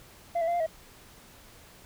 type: tone with pitch steps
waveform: sine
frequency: 686 / 658 / 689 / 697 / 642 Hz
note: F5 / E5 / F5 / F5 / E5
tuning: -31 / -3 / -24 / -4 / -46 cents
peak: -22 dBFS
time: 0.35-0.665 s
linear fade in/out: 10 ms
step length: 63 ms
effects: tanh soft clip ceiling -24 dBFS + pink hiss -53 dBFS RMS until 1.85 s